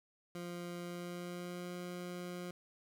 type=tone with pitch glide; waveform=20% pulse; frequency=174.61 to 177.76 Hz; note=F3 to F3; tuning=0 to +31 cents; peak=-37 dBFS; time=0.35-2.51 s; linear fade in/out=2 ms; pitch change=+31 cents; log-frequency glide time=0.79-1.74 s; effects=none